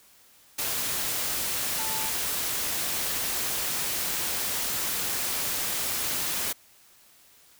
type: tone in noise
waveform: sine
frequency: 880 Hz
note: A5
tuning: in tune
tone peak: -36 dBFS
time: 1.78-2.09 s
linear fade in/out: 10 ms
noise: white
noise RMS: -29 dBFS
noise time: 0.58-6.53 s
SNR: -10 dB
effects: white hiss -57 dBFS RMS until 7.59 s